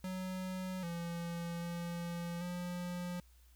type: tone with pitch steps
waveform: square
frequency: 185.7 / 170.3 / 171.5 / 177.2 Hz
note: F#3 / F3 / F3 / F3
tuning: +7 / -43 / -31 / +25 cents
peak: -39 dBFS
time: 0.04-3.2 s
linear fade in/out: 2 ms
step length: 790 ms
effects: added 60 Hz sine -60 dBFS peak until 3.55 s + white hiss -70 dBFS RMS until 3.55 s